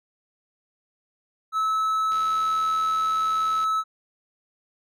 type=tone; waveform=triangle; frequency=1300 Hz; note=E6; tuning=24 cents flat; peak=-19 dBFS; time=1.52-3.84 s; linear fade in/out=50 ms
type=click train; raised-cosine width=0.2 ms; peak=-24 dBFS; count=124; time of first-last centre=2.12-3.64 s; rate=80.9 Hz
effects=none